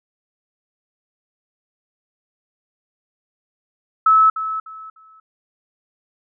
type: tone with echo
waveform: sine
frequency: 1300 Hz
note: E6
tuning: 24 cents flat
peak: -9 dBFS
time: 4.06-4.3 s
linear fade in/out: 5 ms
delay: 300 ms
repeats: 3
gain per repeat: -12 dB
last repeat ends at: 5.2 s
effects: none